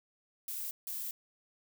violet noise bursts at uneven times, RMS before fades -39 dBFS, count 2, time 0.48-0.71 / 0.87-1.11 s, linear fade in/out 2 ms, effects none

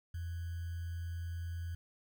sine tone with sample-and-hold, 84.9 Hz, F2, 48 cents flat, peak -37 dBFS, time 0.14-1.75 s, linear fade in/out 5 ms, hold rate 1575 Hz, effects none

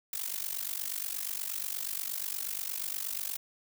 blue noise with amplitude modulation, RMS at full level -32 dBFS, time 0.13-3.37 s, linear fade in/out 2 ms, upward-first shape sine, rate 48.4 Hz, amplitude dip 90%, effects none

